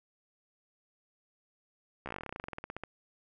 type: slowing click train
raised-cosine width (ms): 0.5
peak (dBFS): -24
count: 23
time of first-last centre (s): 2.06-2.836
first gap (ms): 14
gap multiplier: 1.08
effects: none

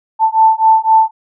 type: beating tone pair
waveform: sine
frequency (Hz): 883 / 886.9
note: A5 / A5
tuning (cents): +6 / +14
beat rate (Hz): 3.9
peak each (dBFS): -10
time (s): 0.19-1.11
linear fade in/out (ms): 50
effects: none

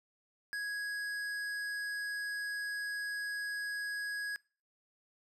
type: tone with hard clipping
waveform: sine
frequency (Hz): 1661.2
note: G#6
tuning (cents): 0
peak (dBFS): -37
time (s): 0.53-4.36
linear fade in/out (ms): 0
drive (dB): 11
effects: noise-tail reverb RT60 0.4 s tail -25 dB re dry

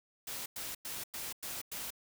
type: noise bursts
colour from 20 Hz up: white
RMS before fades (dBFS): -41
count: 6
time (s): 0.27-1.905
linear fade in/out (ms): 5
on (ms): 190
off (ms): 99
effects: none

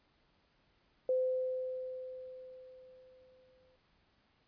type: tone with exponential decay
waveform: sine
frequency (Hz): 513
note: C5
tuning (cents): -34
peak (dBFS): -27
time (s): 1.09-3.76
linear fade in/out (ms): 2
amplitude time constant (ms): 580
effects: pink hiss -72 dBFS RMS until 4.47 s + resampled to 11025 Hz

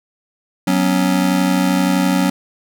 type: chord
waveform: square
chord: F# suspended fourth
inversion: none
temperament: just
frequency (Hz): 185 / 246.7 / 277.5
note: F#3 / B3 / C#4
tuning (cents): 0 / -2 / +2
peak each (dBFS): -17 / -22 / -18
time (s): 0.67-2.3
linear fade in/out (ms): 5
effects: none

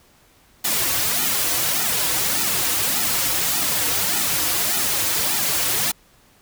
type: noise with flanger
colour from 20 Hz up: white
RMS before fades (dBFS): -21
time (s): 0.64-5.92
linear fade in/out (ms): 10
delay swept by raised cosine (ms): 1.8 to 5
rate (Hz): 1.7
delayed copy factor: -1
effects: pink hiss -55 dBFS RMS until 6.41 s

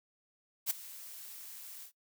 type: noise with ADSR envelope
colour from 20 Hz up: blue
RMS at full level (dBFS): -29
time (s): 0.66-1.92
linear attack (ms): 44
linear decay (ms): 11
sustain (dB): -19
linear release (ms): 92
effects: noise-tail reverb RT60 0.1 s tail -20 dB re dry

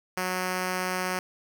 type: tone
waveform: 5% pulse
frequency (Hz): 183.8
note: F#3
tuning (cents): -11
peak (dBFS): -16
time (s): 0.17-1.19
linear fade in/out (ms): 2
effects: none

